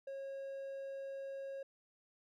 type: tone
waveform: triangle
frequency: 545 Hz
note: C#5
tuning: 29 cents flat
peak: -40 dBFS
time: 0.07-1.63 s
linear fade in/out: 5 ms
effects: none